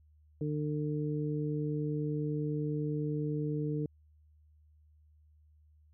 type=harmonic tone; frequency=150 Hz; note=D3; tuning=37 cents sharp; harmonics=1 / 2 / 3; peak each=-33 / -36 / -38 dBFS; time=0.41-3.86 s; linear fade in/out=2 ms; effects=added 76 Hz sine -60 dBFS peak until 5.93 s